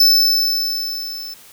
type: tone with level ramp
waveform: square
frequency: 5274 Hz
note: E8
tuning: in tune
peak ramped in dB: -8 to -29 dBFS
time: 0-1.34 s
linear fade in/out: 5 ms
effects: white hiss -44 dBFS RMS until 1.52 s